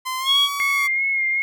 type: tone with pitch glide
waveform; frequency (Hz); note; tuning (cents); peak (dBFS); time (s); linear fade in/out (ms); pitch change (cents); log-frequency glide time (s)
sawtooth; 1033 to 1133; C6 to C#6; -22 to +37; -20; 0.05-0.88; 20; +159; 0.18-0.39
type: tone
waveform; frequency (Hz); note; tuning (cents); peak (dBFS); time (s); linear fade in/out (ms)
sine; 3322; G#7; 0; -14; 0.25-0.49; 50
type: tone with vibrato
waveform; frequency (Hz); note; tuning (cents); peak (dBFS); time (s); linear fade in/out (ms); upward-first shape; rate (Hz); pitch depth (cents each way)
sine; 2146; C7; +43; -18; 0.6-1.42; 0; sine; 2.6; 33
effects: none